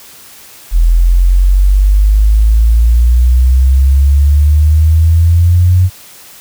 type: exponential sweep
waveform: sine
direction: up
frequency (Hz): 41 to 92.5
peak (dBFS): -4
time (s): 0.71-5.9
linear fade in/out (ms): 50
effects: white hiss -36 dBFS RMS until 6.4 s